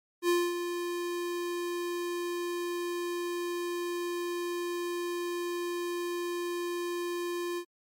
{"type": "tone with ADSR envelope", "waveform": "square", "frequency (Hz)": 349.2, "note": "F4", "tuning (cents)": 0, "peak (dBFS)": -23, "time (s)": [0.22, 7.65], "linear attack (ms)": 70, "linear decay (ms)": 240, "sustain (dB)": -9, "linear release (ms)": 72, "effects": ["MP3 64 kbps"]}